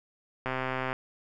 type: click train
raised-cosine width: 0.5 ms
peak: -16 dBFS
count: 62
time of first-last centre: 0.46-0.929 s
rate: 130 Hz
effects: none